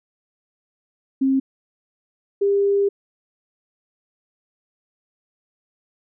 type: tone pair in turn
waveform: sine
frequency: 267.6 / 400.2 Hz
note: C4 / G4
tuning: +39 / +36 cents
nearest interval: perfect fifth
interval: 697 cents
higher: second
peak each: -15 dBFS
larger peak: neither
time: 1.21-1.4 / 2.41-2.89 s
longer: second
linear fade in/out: 10 ms
effects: none